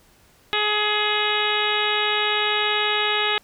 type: harmonic tone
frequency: 420.6 Hz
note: G#4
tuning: 22 cents sharp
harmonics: 1 / 2 / 3 / 4 / 5 / 6 / 7 / 8 / 9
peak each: -28 / -28 / -28 / -28 / -28 / -28 / -28 / -28 / -28 dBFS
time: 0.53-3.38 s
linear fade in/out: 0 ms
effects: pink hiss -56 dBFS RMS until 3.43 s